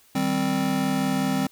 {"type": "chord", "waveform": "square", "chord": "C minor", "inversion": "first", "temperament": "just", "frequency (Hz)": [156.98, 196.22, 261.6], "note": ["Eb3", "G3", "C4"], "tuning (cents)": [16, 2, 0], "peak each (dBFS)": [-31, -27, -25], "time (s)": [0.15, 1.47], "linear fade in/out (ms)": 5, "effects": ["white hiss -57 dBFS RMS until 1.51 s"]}